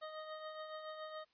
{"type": "tone with tremolo", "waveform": "25% pulse", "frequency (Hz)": 622.3, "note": "D#5", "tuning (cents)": 0, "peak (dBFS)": -39, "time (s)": [0.01, 1.25], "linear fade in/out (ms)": 20, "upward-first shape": "triangle", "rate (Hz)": 7.1, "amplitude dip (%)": 50, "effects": ["white hiss -75 dBFS RMS until 1.33 s", "resampled to 11025 Hz"]}